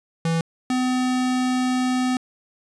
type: tone pair in turn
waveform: square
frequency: 164.81 / 253.7 Hz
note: E3 / B3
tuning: 0 / +47 cents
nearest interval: perfect fifth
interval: 747 cents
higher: second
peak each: -20 dBFS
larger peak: neither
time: 0.25-0.41 / 0.7-2.17 s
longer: second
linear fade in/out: 2 ms
effects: resampled to 22050 Hz